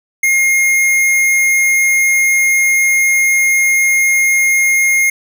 square tone, 2137 Hz, C7, 36 cents sharp, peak -10 dBFS, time 0.23-5.1 s, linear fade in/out 5 ms, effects none

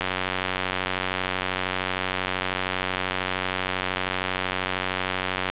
click train, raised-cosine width 0.3 ms, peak -8 dBFS, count 511, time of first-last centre 0.01-5.5 s, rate 92.9 Hz, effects resampled to 8000 Hz + 7-bit

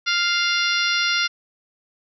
harmonic tone, 698.5 Hz, F5, in tune, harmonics 2 / 3 / 4 / 5 / 6 / 7 / 8, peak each -23 / -25 / -26 / -27 / -28 / -28 / -29 dBFS, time 0.06-1.28 s, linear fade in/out 20 ms, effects none

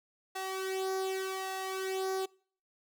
sawtooth tone with flanger, 380.5 Hz, F#4, 48 cents sharp, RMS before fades -35 dBFS, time 0.35-2.26 s, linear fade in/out 10 ms, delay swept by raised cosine 1.5 to 2.46 ms, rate 0.85 Hz, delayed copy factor +0.7, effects noise-tail reverb RT60 0.5 s tail -25 dB re dry

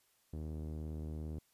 sawtooth tone with low-pass filter, 77.5 Hz, D#2, 6 cents flat, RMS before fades -42 dBFS, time 0.33-1.39 s, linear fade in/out 5 ms, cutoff 390 Hz, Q 0.96, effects white hiss -73 dBFS RMS until 1.53 s + resampled to 32000 Hz

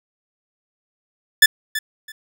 sawtooth tone with echo, 1744 Hz, A6, 16 cents flat, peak -3 dBFS, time 1.42-1.46 s, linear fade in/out 5 ms, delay 330 ms, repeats 2, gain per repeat -14 dB, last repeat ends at 2.12 s, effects none

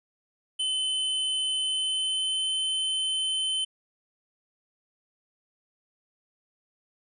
square tone with pitch glide, 3047 to 3066 Hz, G7 to G7, -50 to -39 cents, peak -26 dBFS, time 0.59-3.65 s, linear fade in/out 10 ms, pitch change +11 cents, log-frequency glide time 1.58-2.52 s, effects resampled to 24000 Hz

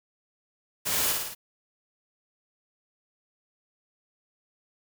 white noise with echo, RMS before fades -28 dBFS, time 0.85-1.13 s, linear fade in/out 20 ms, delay 55 ms, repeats 4, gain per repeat -3 dB, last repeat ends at 1.35 s, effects none

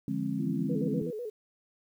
sine chord, D half-diminished seventh, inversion none, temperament equal with one note detuned, 146.83 / 174.61 / 207.7 / 267.9 Hz, D3 / F3 / Ab3 / C4, 0 / 0 / 0 / +41 cents, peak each -36 / -37 / -33 / -33 dBFS, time 0.08-1.02 s, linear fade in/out 2 ms
harmonic tone, 83.1 Hz, E2, 15 cents sharp, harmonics 2 / 3 / 4, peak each -36 / -38 / -39 dBFS, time 0.39-1.11 s, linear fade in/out 10 ms
sine tone with vibrato, 455.9 Hz, A#4, 39 cents flat, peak -34 dBFS, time 0.69-1.3 s, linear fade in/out 10 ms, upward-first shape square, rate 8 Hz, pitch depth 110 cents each way
effects 10-bit

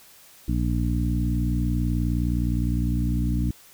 harmonic tone with a mistuned harmonic, 59.8 Hz, A#1, 45 cents sharp, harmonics 1 / 2 / 3 / 4 / 5, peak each -24 / -27 / -29 / -30 / -31 dBFS, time 0.48-3.51 s, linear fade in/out 5 ms, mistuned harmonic 1, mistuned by +16 cents, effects white hiss -51 dBFS RMS until 3.73 s

